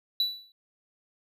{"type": "tone with exponential decay", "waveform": "triangle", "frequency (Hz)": 3951, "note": "B7", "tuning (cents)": 0, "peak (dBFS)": -19, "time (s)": [0.2, 0.52], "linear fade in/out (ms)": 2, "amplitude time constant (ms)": 68, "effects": []}